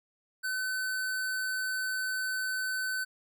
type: tone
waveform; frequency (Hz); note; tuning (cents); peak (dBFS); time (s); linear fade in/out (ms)
square; 1518; F#6; +44; -31; 0.43-3.05; 20
effects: none